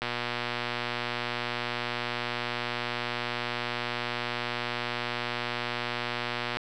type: click train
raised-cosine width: 0.3 ms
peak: -14 dBFS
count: 787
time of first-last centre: 0.02-6.57 s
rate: 120 Hz
effects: none